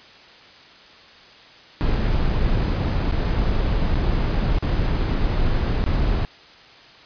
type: noise with dropouts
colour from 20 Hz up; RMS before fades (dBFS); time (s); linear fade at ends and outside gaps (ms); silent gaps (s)
brown; -20; 1.81-6.25; 0; 3.112-3.123 / 3.944-3.956 / 4.585-4.625 / 5.84-5.863
effects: white hiss -46 dBFS RMS until 7.05 s + resampled to 11025 Hz